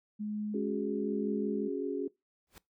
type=tone with tremolo; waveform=sine; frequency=210.6 Hz; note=G#3; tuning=24 cents sharp; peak=-32 dBFS; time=0.19-1.69 s; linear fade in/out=20 ms; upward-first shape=triangle; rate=1.1 Hz; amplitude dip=35%
type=chord; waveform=sine; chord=C# suspended fourth; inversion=none; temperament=equal; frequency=277.2 / 370 / 415.3 Hz; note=C#4 / F#4 / G#4; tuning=0 / 0 / 0 cents; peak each=-36 dBFS; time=0.54-2.08 s; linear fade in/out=5 ms
type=noise with exponential growth; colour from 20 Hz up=pink; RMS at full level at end=-48 dBFS; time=2.47-2.58 s; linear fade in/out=1 ms; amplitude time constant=23 ms
effects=noise-tail reverb RT60 0.2 s tail -22 dB re dry